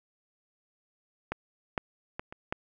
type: clicks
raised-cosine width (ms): 0.5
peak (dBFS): -16 / -13 / -19 / -27 / -15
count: 5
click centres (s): 1.32 / 1.778 / 2.195 / 2.325 / 2.525
effects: none